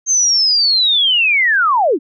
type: linear sweep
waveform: sine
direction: down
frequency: 6390 to 241.4 Hz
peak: -10 dBFS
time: 0.06-1.99 s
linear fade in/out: 50 ms
effects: none